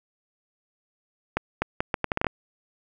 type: accelerating click train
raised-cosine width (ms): 0.5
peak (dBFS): -8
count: 10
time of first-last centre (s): 1.37-2.268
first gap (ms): 250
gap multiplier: 0.74
effects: none